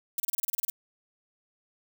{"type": "noise bursts", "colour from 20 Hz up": "violet", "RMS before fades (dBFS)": -29, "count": 11, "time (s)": [0.18, 0.7], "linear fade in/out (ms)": 2, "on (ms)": 20, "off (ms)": 30, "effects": []}